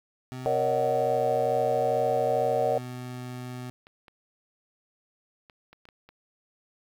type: tone with pitch glide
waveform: 25% pulse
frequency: 128.2 to 125.06 Hz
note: C3 to B2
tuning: -35 to +22 cents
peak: -32 dBFS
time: 0.32-3.7 s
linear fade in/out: 0 ms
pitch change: -43 cents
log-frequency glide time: 0.73-1.28 s
type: chord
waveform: sine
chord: D# minor seventh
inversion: second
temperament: just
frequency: 466.7 / 560 / 622.3 / 746.7 Hz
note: A#4 / C#5 / D#5 / F#5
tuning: +2 / +18 / 0 / +16 cents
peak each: -28 dBFS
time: 0.46-2.78 s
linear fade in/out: 0 ms
type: clicks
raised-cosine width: 0.3 ms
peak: -34 dBFS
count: 7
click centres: 3.869 / 4.082 / 5.498 / 5.73 / 5.854 / 5.888 / 6.09 s
effects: 9-bit